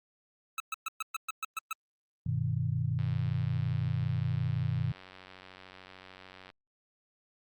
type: tone bursts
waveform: 25% pulse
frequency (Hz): 1300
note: E6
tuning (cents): -24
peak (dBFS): -28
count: 9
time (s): 0.58-1.729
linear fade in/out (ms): 2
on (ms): 21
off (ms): 120
type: chord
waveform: sine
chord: G augmented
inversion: none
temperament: equal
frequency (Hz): 98 / 123.47 / 155.56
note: G2 / B2 / D#3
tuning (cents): 0 / 0 / 0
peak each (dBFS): -34 / -31 / -33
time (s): 2.26-4.92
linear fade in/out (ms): 5
type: click train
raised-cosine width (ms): 0.3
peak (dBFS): -33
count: 329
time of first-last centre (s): 2.99-6.502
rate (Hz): 93.4
effects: Opus 48 kbps